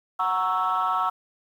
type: chord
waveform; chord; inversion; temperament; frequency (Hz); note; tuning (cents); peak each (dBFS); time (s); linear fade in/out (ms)
sine; F# dominant seventh; none; equal; 740 / 932.3 / 1108.7 / 1318.5; F#5 / A#5 / C#6 / E6; 0 / 0 / 0 / 0; -27 / -27 / -26 / -24; 0.19-1.1; 10
effects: tanh soft clip ceiling -16 dBFS + 9-bit